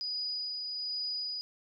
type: tone with tremolo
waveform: sine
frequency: 4936 Hz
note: D#8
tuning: 15 cents flat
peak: -32 dBFS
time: 0.01-1.41 s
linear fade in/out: 0 ms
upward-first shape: sine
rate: 1.2 Hz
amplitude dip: 30%
effects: none